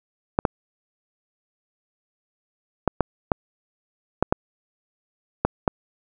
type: clicks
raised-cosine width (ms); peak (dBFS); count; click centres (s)
1; -3; 9; 0.389 / 0.452 / 2.877 / 3.007 / 3.318 / 4.226 / 4.325 / 5.45 / 5.678
effects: none